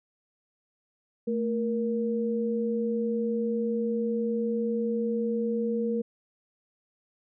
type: tone pair together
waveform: sine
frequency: 222.6 / 470.5 Hz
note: A3 / A#4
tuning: +20 / +16 cents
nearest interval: octave + minor second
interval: 1296 cents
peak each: -28 dBFS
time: 1.27-6.02 s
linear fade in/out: 10 ms
effects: none